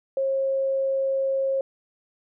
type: tone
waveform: sine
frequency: 539 Hz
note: C#5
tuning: 49 cents flat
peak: -21 dBFS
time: 0.17-1.61 s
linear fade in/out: 2 ms
effects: none